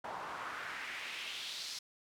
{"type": "noise with band-pass filter sweep", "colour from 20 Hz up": "pink", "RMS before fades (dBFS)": -43, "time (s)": [0.04, 1.79], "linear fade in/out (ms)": 5, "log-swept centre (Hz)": [830, 5000], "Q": 2.3, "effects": []}